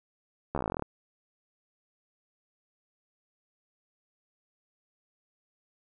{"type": "slowing click train", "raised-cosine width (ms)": 1, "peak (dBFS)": -17, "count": 15, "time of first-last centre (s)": [0.55, 0.823], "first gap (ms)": 13, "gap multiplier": 1.06, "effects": []}